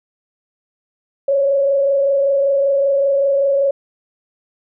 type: tone with frequency modulation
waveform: sine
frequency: 554.4 Hz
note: C#5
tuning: in tune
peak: -12 dBFS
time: 1.28-3.71 s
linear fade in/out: 5 ms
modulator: 25.2 Hz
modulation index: 0.49
effects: none